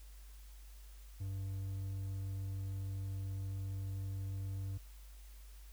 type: tone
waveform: triangle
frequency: 96.8 Hz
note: G2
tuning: 21 cents flat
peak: -36 dBFS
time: 1.2-4.78 s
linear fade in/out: 10 ms
effects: added 50 Hz sine -51 dBFS peak until 5.72 s + white hiss -64 dBFS RMS until 5.72 s